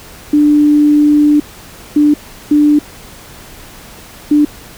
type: tone bursts at uneven times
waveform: sine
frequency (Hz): 296.1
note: D4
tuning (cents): +14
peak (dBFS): -5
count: 4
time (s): 0.33-1.4 / 1.96-2.14 / 2.51-2.79 / 4.31-4.45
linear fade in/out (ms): 5
effects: pink hiss -35 dBFS RMS until 4.77 s